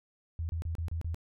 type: tone bursts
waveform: sine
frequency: 82.41 Hz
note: E2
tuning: in tune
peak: -31 dBFS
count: 6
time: 0.39-1.145 s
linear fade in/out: 0 ms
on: 100 ms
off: 31 ms
effects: none